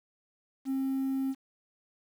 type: tone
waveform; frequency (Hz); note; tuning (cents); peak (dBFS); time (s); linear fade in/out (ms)
triangle; 267.6; C4; +39; -25; 0.65-1.35; 50
effects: tanh soft clip ceiling -23 dBFS + 9-bit